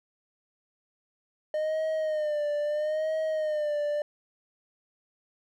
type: tone with vibrato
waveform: triangle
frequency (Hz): 610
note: D#5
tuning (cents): -34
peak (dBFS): -24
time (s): 1.54-4.02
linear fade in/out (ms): 2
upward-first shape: sine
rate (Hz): 0.76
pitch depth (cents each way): 63
effects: none